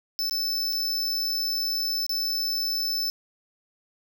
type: tone with dropouts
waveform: square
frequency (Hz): 5274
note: E8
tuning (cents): 0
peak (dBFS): -25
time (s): 0.19-3.1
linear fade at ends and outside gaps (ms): 0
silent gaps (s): 0.296-0.31 / 0.726-0.73 / 2.065-2.094
effects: none